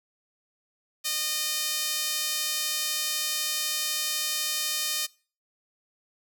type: tone with high-pass filter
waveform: sawtooth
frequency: 612 Hz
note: D#5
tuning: 29 cents flat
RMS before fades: -29 dBFS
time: 1.04-5.07 s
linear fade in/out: 20 ms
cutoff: 3900 Hz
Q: 0.76
effects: noise-tail reverb RT60 0.4 s tail -24 dB re dry